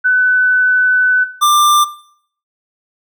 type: tone pair in turn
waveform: sine / square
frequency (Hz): 1502 / 1187.3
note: F#6 / D6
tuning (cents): +26 / +19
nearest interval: major third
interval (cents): 407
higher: first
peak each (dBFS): -8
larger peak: neither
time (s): 0.04-1.25 / 1.41-1.85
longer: first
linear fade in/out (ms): 20
effects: noise-tail reverb RT60 0.6 s tail -17 dB re dry